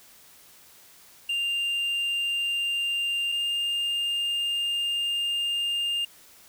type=tone pair in turn; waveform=triangle; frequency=2794 / 2809 Hz; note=F7 / F7; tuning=0 / +9 cents; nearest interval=unison; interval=9 cents; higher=second; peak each=-23 dBFS; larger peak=neither; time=1.29-3.32 / 3.32-6.05 s; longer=second; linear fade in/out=5 ms; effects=white hiss -53 dBFS RMS until 6.48 s

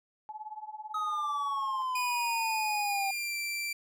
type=tone with tremolo; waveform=sine; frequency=858 Hz; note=A5; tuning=44 cents flat; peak=-35 dBFS; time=0.29-1.82 s; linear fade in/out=0 ms; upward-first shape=triangle; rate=18 Hz; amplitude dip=95%
type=exponential sweep; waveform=triangle; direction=down; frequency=1272 to 775 Hz; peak=-28 dBFS; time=0.94-3.11 s; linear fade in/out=5 ms
type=tone with pitch glide; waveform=sawtooth; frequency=2469 to 2348 Hz; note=D#7 to D7; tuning=-14 to -1 cents; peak=-29 dBFS; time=1.95-3.73 s; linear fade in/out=5 ms; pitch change=-87 cents; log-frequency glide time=2.83-3.36 s
effects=none

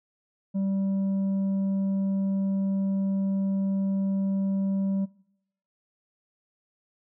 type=tone with tanh clipping; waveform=sine; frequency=194.5 Hz; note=G3; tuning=13 cents flat; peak=-25 dBFS; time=0.54-5.06 s; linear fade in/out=20 ms; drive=5 dB; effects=noise-tail reverb RT60 0.8 s tail -23 dB re dry

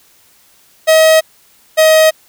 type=tone pair in turn; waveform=45% pulse; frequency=636 / 631.6 Hz; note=D#5 / D#5; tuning=+38 / +26 cents; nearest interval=unison; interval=12 cents; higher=first; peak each=-5 dBFS; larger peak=neither; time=0.87-1.21 / 1.77-2.11 s; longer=neither; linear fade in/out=20 ms; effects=white hiss -49 dBFS RMS until 2.28 s

